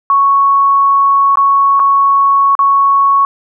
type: tone with dropouts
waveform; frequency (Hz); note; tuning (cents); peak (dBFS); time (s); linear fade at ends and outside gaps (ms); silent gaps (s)
sine; 1108.7; C#6; 0; -6; 0.1-3.25; 1; 1.356-1.372 / 1.795-1.799 / 2.552-2.591
effects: none